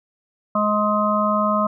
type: harmonic tone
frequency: 210 Hz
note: G#3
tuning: 19 cents sharp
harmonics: 1 / 3 / 5 / 6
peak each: -22 / -22 / -22 / -22 dBFS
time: 0.55-1.67 s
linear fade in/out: 5 ms
effects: none